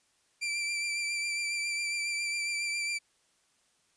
sawtooth tone with vibrato, 2349 Hz, D7, in tune, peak -27 dBFS, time 0.41-2.99 s, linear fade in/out 20 ms, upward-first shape triangle, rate 7.3 Hz, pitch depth 29 cents each way, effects white hiss -70 dBFS RMS until 3.96 s + resampled to 22050 Hz

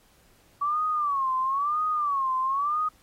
sine tone with vibrato, 1136 Hz, C#6, 42 cents sharp, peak -23 dBFS, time 0.61-2.89 s, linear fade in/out 10 ms, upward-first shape sine, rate 1 Hz, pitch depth 160 cents each way, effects pink hiss -61 dBFS RMS until 3.02 s + AAC 48 kbps

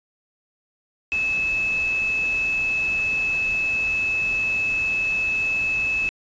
sine tone in noise, 2601 Hz, E7, 24 cents flat, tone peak -20 dBFS, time 1.12-6.09 s, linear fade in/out 0 ms, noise pink, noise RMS -38 dBFS, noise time 1.12-6.09 s, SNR +15 dB, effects resampled to 16000 Hz

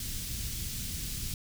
pink band-stop noise, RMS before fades -36 dBFS, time 0-1.34 s, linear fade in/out 2 ms, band 150 to 3900 Hz, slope 12 dB/octave, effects none

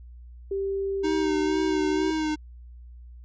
sine tone with pitch glide, 392 to 380 Hz, G4 to F#4, 0 to +46 cents, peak -25 dBFS, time 0.51-2.11 s, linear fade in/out 5 ms, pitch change -54 cents, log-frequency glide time 1.06-1.7 s
square tone with vibrato, 311.1 Hz, D#4, in tune, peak -25 dBFS, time 1.03-2.36 s, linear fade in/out 20 ms, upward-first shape sine, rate 2.1 Hz, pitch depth 30 cents each way
effects added 60 Hz sine -42 dBFS peak until 3.24 s + resampled to 16000 Hz

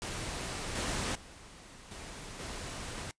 pink noise with level steps, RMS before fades -38 / -34 / -52 / -45 / -41 dBFS, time 0.02-3.11 s, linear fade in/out 0 ms, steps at 0.75 / 1.15 / 1.91 / 2.39 s, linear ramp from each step 5 ms, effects noise-tail reverb RT60 0.1 s tail -21 dB re dry + resampled to 22050 Hz

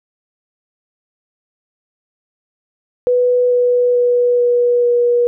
sine tone with pitch steps, 493.9 / 490.8 / 487.7 / 484.6 / 481.5 Hz, B4 / B4 / B4 / B4 / B4, 0 / -11 / -22 / -33 / -44 cents, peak -10 dBFS, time 3.07-5.27 s, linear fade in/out 0 ms, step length 440 ms, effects none

